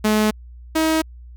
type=tone pair in turn; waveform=sawtooth; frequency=214.1 / 318.2 Hz; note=A3 / D#4; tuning=-47 / +39 cents; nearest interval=perfect fifth; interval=686 cents; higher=second; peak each=-11 / -12 dBFS; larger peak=first; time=0.04-0.31 / 0.75-1.02 s; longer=neither; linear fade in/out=10 ms; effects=added 60 Hz sine -37 dBFS peak until 1.36 s